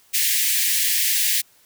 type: high-pass noise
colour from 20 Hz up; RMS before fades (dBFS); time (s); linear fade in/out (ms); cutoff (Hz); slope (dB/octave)
white; -20; 0.13-1.42; 20; 1700; 96
effects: white hiss -56 dBFS RMS until 1.65 s